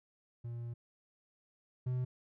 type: tone pair in turn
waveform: triangle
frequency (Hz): 118.3 / 126.24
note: A#2 / B2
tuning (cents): +26 / +38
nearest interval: minor second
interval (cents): 112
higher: second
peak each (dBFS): -37 / -30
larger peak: second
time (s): 0.44-0.74 / 1.86-2.05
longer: first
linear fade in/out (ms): 10
effects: none